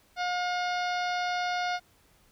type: harmonic tone with a mistuned harmonic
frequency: 716 Hz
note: F5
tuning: 43 cents sharp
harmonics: 1 / 2 / 3 / 4 / 5 / 6 / 7 / 8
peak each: -29 / -34 / -38 / -44 / -42 / -43 / -45 / -48 dBFS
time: 0.16-1.8 s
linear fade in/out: 50 ms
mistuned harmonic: 6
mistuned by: +31 cents
effects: pink hiss -63 dBFS RMS until 2.31 s